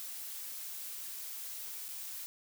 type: noise with dropouts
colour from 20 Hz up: blue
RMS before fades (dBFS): -43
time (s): 0-2.26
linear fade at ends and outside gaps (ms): 0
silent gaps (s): 1.882-1.888
effects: none